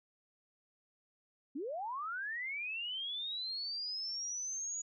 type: linear sweep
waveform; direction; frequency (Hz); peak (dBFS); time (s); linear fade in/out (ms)
sine; up; 246.8 to 6840; -37; 1.55-4.82; 10
effects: none